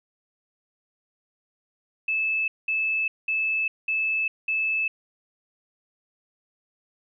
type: tone bursts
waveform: sine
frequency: 2616 Hz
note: E7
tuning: 14 cents flat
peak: -22 dBFS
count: 5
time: 2.08-4.88 s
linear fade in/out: 5 ms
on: 400 ms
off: 200 ms
effects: none